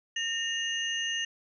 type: tone cluster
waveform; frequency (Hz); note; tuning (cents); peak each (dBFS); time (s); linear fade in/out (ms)
sine; 1832 / 2844 / 6220; A#6 / F7 / G8; -31 / +31 / -14; -33 / -31 / -39; 0.16-1.25; 5
effects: none